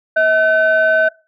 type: tone pair together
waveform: sine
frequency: 640 / 1522.2 Hz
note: D#5 / F#6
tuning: +49 / +49 cents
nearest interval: octave + minor third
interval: 1500 cents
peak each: -12 dBFS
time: 0.16-1.09 s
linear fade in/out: 10 ms
effects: noise-tail reverb RT60 0.3 s tail -20 dB re dry + tanh soft clip ceiling -5 dBFS